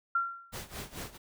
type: tone with exponential decay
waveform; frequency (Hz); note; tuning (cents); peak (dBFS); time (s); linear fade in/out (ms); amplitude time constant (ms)
sine; 1373; F6; -30; -23; 0.15-0.56; 5; 89
type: noise with tremolo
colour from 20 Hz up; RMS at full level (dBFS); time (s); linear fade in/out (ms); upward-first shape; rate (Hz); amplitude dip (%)
pink; -39; 0.52-1.18; 20; sine; 4.6; 85
effects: none